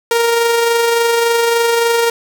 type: tone with amplitude modulation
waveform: sawtooth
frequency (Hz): 466.2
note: A#4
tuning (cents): 0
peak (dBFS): -6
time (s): 0.11-2.1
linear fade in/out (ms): 2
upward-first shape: sine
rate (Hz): 23.5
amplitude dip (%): 30
effects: none